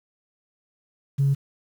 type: tone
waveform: sine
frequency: 138.59 Hz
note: C#3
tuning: in tune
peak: -16 dBFS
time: 1.18-1.35 s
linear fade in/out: 20 ms
effects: tanh soft clip ceiling -13 dBFS + 8-bit